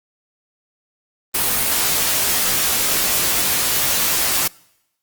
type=noise with comb filter; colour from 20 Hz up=white; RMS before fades=-18 dBFS; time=1.34-4.48 s; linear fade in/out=10 ms; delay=19 ms; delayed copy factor=-1; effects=noise-tail reverb RT60 0.9 s tail -25 dB re dry + Opus 32 kbps